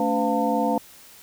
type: tone cluster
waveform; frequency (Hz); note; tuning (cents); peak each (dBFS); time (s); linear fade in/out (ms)
sine; 219.8 / 283.1 / 506 / 698 / 899; A3 / C#4 / B4 / F5 / A5; -2 / +37 / +42 / -1 / +37; -26; 0-0.78; 2
effects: white hiss -48 dBFS RMS until 1.22 s